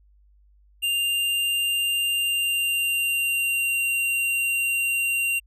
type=tone with pitch glide; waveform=square; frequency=2794 to 2764 Hz; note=F7 to F7; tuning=0 to -19 cents; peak=-22 dBFS; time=0.82-5.4 s; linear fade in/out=20 ms; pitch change=-19 cents; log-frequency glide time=2.13-3.81 s; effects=added 50 Hz sine -54 dBFS peak until 5.46 s